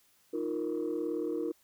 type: chord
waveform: sine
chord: Eb suspended second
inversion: none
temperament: equal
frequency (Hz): 311.1 / 349.2 / 466.2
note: Eb4 / F4 / Bb4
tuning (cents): 0 / 0 / 0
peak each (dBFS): -34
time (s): 0.33-1.52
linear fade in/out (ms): 10
effects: tanh soft clip ceiling -25 dBFS + white hiss -67 dBFS RMS until 1.63 s